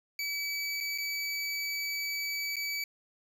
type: tone with dropouts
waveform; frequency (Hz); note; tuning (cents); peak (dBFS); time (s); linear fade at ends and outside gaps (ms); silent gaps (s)
25% pulse; 2290; D7; -44; -28; 0.19-2.84; 2; 0.804-0.808 / 0.978-0.983 / 2.558-2.566
effects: none